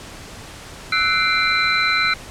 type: tone cluster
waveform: sine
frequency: 1316 / 1490 / 2088 / 2354 / 4038 Hz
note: E6 / F#6 / C7 / D7 / B7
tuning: -3 / +12 / -4 / +3 / +38 cents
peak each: -22 dBFS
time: 0.92-2.14 s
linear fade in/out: 5 ms
effects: pink hiss -37 dBFS RMS until 2.3 s + low-pass 9000 Hz 12 dB/octave